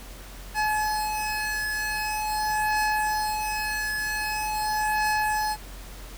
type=beating tone pair; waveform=25% pulse; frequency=853 / 853.44 Hz; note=G#5 / G#5; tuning=+46 / +47 cents; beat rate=0.44 Hz; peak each=-23 / -25 dBFS; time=0.54-5.57 s; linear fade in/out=50 ms; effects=added 45 Hz sine -40 dBFS peak until 6.17 s + pink hiss -45 dBFS RMS until 6.17 s